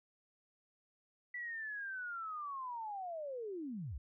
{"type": "linear sweep", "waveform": "sine", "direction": "down", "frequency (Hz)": [1975.5, 50.6], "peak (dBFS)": -40, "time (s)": [1.34, 3.98], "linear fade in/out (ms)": 5, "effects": []}